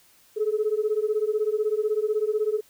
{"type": "beating tone pair", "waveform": "sine", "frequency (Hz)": [420, 436], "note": ["G#4", "A4"], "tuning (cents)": [19, -16], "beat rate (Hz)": 16, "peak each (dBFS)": -24, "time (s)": [0.36, 2.61], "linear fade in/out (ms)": 20, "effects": ["tanh soft clip ceiling -15 dBFS", "white hiss -58 dBFS RMS until 2.69 s"]}